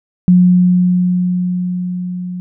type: tone with level ramp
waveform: sine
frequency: 180 Hz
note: F#3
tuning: 47 cents flat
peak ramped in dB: -4 to -21 dBFS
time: 0.28-2.4 s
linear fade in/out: 0 ms
effects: none